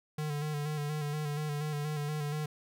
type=tone with vibrato; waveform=square; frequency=149.3 Hz; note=D3; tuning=29 cents sharp; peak=-33 dBFS; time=0.18-2.46 s; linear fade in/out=5 ms; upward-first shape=square; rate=4.2 Hz; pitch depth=35 cents each way; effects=none